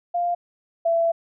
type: tone pair in turn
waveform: sine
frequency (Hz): 698.5 / 669.1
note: F5 / E5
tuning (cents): 0 / +26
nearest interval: minor second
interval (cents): 74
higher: first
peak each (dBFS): -20 / -17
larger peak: second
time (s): 0.14-0.35 / 0.85-1.12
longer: second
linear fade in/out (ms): 10
effects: none